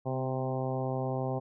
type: harmonic tone with a mistuned harmonic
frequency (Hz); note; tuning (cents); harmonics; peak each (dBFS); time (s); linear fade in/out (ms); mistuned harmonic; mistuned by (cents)
130.81; C3; 0; 1 / 2 / 3 / 4 / 5 / 6 / 7 / 8; -33 / -38 / -38 / -37 / -39 / -39 / -45 / -47; 0.05-1.4; 20; 2; -23
effects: none